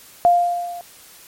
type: tone with level ramp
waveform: sine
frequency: 700 Hz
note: F5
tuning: 4 cents sharp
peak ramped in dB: -8 to -30 dBFS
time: 0.25-0.81 s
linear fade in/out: 0 ms
effects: white hiss -45 dBFS RMS until 1.27 s + MP3 64 kbps